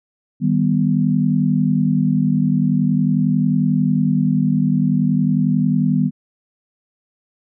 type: chord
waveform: sine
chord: Eb augmented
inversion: none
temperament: equal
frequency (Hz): 155.56 / 196 / 246.9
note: Eb3 / G3 / B3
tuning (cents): 0 / 0 / 0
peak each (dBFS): -18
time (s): 0.4-6.11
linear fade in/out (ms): 50
effects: none